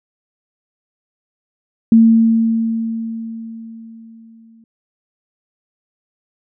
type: tone with exponential decay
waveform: sine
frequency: 226.3 Hz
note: A3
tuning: 49 cents sharp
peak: -4 dBFS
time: 1.92-4.64 s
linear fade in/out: 2 ms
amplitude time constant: 590 ms
effects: none